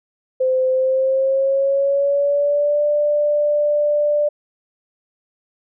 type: tone with pitch glide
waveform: sine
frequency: 517 to 590.5 Hz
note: C5 to D5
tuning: -21 to +9 cents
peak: -14 dBFS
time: 0.4-4.29 s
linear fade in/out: 10 ms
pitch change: +230 cents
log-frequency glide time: 0.7-2.83 s
effects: none